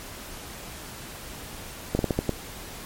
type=slowing click train; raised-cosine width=2 ms; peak=-9 dBFS; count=6; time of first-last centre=1.95-2.293 s; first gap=41 ms; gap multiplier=1.26; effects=pink hiss -40 dBFS RMS until 2.85 s + MP3 64 kbps